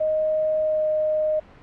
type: tone with pitch glide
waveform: sine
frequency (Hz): 622.3 to 617.3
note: D#5 to D#5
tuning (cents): 0 to -14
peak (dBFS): -19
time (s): 0-1.4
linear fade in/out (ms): 10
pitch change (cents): -14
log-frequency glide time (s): 0.6-0.88
effects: pink hiss -48 dBFS RMS until 1.62 s + low-pass 2000 Hz 12 dB/octave